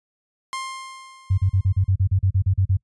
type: tone with exponential decay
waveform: sawtooth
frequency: 1057 Hz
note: C6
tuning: 17 cents sharp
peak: -22 dBFS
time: 0.53-1.91 s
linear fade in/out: 0 ms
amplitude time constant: 300 ms
type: tone bursts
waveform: sine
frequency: 95.4 Hz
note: G2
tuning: 47 cents flat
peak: -15 dBFS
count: 13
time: 1.3-2.771 s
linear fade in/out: 10 ms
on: 79 ms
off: 37 ms
effects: noise-tail reverb RT60 0.1 s tail -23 dB re dry + resampled to 24000 Hz